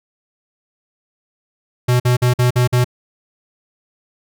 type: tone bursts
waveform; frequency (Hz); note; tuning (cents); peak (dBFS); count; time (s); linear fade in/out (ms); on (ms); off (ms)
square; 123.8; B2; +5; -12; 6; 1.88-2.845; 10; 120; 49
effects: none